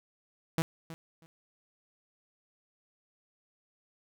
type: tone with echo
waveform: sawtooth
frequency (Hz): 163.4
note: E3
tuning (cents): -15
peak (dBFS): -22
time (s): 0.58-0.62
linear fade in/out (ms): 0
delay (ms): 320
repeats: 2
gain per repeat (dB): -15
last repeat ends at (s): 1.26
effects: none